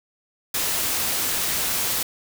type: noise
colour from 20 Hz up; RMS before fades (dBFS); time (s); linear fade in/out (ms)
white; -24; 0.54-2.03; 5
effects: none